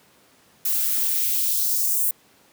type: noise with high-pass filter sweep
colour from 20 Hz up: violet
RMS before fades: -22 dBFS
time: 0.65-2.11 s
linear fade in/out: 5 ms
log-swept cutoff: 780 to 9600 Hz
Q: 1.5
effects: pink hiss -56 dBFS RMS until 2.52 s + high-pass 150 Hz 12 dB/octave